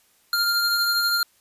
square tone pair together, 1396.9 / 4203 Hz, F6 / C8, 0 / +7 cents, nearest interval octave + perfect fifth, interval 1907 cents, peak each -23 dBFS, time 0.33-1.23 s, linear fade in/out 2 ms, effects white hiss -61 dBFS RMS until 1.4 s + resampled to 32000 Hz

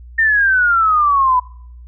sine exponential sweep, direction down, 1833 to 987.8 Hz, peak -10 dBFS, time 0.18-1.4 s, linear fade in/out 10 ms, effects noise-tail reverb RT60 0.7 s tail -26 dB re dry + added 60 Hz sine -34 dBFS peak until 1.87 s

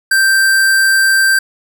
square tone, 1568 Hz, G6, in tune, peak -9 dBFS, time 0.11-1.39 s, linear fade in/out 5 ms, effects none

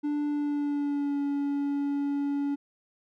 triangle tone with pitch glide, 293.7 to 283.7 Hz, D4 to C#4, 0 to +40 cents, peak -24 dBFS, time 0.03-2.56 s, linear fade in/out 20 ms, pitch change -60 cents, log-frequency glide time 0.27-1.2 s, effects none

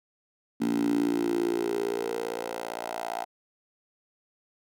10% pulse tone with high-pass filter sweep, 57.6 Hz, A#1, 20 cents flat, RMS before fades -29 dBFS, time 0.6-3.25 s, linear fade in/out 20 ms, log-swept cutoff 250 to 710 Hz, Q 6.8, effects none

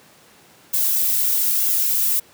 violet noise with flanger, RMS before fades -19 dBFS, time 0.73-2.2 s, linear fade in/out 10 ms, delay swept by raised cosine 1.6 to 3.7 ms, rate 1.1 Hz, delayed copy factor -0.6, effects pink hiss -50 dBFS RMS until 2.33 s + high-pass 150 Hz 12 dB/octave

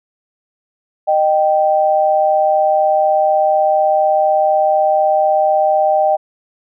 sine tone pair together, 615.9 / 780 Hz, D#5 / G5, -18 / -9 cents, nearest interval major third, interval 409 cents, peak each -13 dBFS, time 1.07-6.17 s, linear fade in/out 20 ms, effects none

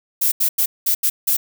violet noise bursts at uneven times, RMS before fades -17 dBFS, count 6, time 0.21-0.32 / 0.4-0.49 / 0.58-0.66 / 0.86-0.95 / 1.03-1.1 / 1.27-1.37 s, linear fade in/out 10 ms, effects none

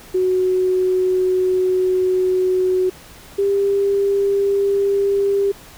sine tone pair in turn, 370 / 398 Hz, F#4 / G4, 0 / +26 cents, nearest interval minor second, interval 126 cents, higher second, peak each -14 dBFS, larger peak neither, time 0.14-2.9 / 3.38-5.52 s, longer first, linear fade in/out 10 ms, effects pink hiss -42 dBFS RMS until 5.77 s

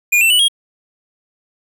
square tone with pitch steps, 2431 / 2682 / 2959 / 3264 Hz, D#7 / E7 / F#7 / G#7, -41 / +29 / -1 / -31 cents, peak -10 dBFS, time 0.12-0.484 s, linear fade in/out 10 ms, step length 91 ms, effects none

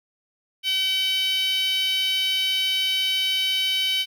10% pulse tone with high-pass filter, 762 Hz, G5, 49 cents flat, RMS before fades -23 dBFS, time 0.63-4.06 s, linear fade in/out 50 ms, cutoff 2800 Hz, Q 6.4, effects none

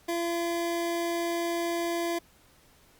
square tone pair together, 340.8 / 680 Hz, F4 / F5, -42 / -46 cents, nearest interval octave, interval 1196 cents, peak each -30 / -33 dBFS, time 0.08-2.19 s, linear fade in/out 10 ms, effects pink hiss -60 dBFS RMS until 2.99 s + Opus 48 kbps

